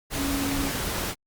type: tone in noise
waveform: sine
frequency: 277.2 Hz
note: C#4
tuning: in tune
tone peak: -27 dBFS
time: 0.15-0.72 s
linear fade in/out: 50 ms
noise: pink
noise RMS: -29 dBFS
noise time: 0.1-1.15 s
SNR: -1 dB
effects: Opus 48 kbps